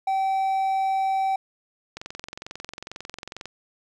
triangle tone, 771 Hz, G5, 29 cents flat, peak -19 dBFS, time 0.07-1.36 s, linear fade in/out 5 ms
click train, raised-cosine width 0.2 ms, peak -18 dBFS, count 34, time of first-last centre 1.97-3.456 s, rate 22.2 Hz
effects none

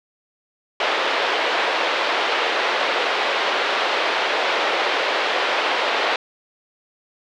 pink band-pass noise, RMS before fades -21 dBFS, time 0.8-6.16 s, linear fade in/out 2 ms, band 440 to 3800 Hz, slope 24 dB/octave, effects none

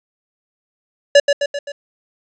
square tone with echo, 571 Hz, D5, 49 cents flat, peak -6 dBFS, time 1.15-1.2 s, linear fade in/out 5 ms, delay 130 ms, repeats 4, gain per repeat -5 dB, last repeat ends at 1.72 s, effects resampled to 16000 Hz + 8-bit

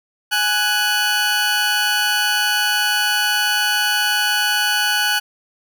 20% pulse tone pair together, 833 / 1484.2 Hz, G#5 / F#6, +5 / +5 cents, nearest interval minor seventh, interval 1000 cents, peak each -17 / -12 dBFS, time 0.31-5.2 s, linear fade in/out 20 ms, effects none

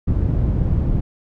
white low-pass noise, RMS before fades -18 dBFS, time 0.07-1.01 s, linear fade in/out 10 ms, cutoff 120 Hz, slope 12 dB/octave, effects none

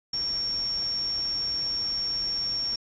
sine tone in noise, 5510 Hz, F8, 24 cents flat, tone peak -26 dBFS, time 0.13-2.76 s, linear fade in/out 5 ms, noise pink, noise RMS -44 dBFS, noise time 0.13-2.76 s, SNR +15 dB, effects resampled to 16000 Hz

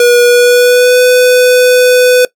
square tone with pitch glide, 483.6 to 499.2 Hz, B4 to B4, -36 to +19 cents, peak -4 dBFS, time 0-2.25 s, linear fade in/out 2 ms, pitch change +55 cents, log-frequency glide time 0.24-1.01 s, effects noise-tail reverb RT60 0.1 s tail -20 dB re dry

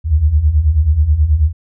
sine beating tone pair, 69.9 / 79.2 Hz, C#2 / D#2, +15 / +31 cents, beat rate 9.3 Hz, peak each -15 / -10 dBFS, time 0.04-1.53 s, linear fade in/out 50 ms, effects none

